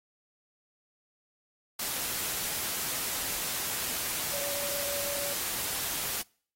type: tone in noise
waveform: sine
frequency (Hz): 569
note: C#5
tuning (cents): +45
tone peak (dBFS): -38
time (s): 4.33-5.33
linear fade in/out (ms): 5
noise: white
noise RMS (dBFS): -33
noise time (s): 1.79-6.22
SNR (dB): -8
effects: noise-tail reverb RT60 0.5 s tail -26 dB re dry + AAC 48 kbps